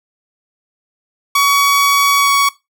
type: tone with pitch glide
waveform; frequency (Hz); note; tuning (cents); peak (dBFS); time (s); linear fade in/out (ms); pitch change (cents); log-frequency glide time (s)
sawtooth; 1128 to 1121.5; C#6 to C#6; +30 to +20; -6; 1.35-2.49; 5; -10; 2.18-2.29
effects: noise-tail reverb RT60 0.2 s tail -18 dB re dry